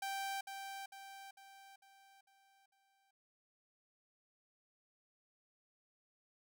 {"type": "tone with echo", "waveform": "sawtooth", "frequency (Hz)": 783, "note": "G5", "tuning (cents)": -2, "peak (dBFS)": -35, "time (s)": [0.02, 0.41], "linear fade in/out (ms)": 5, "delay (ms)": 450, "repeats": 6, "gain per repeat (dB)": -6, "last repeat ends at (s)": 3.11, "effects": []}